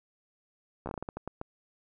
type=slowing click train; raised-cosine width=1 ms; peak=-22 dBFS; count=11; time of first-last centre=0.86-1.414 s; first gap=13 ms; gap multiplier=1.3; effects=none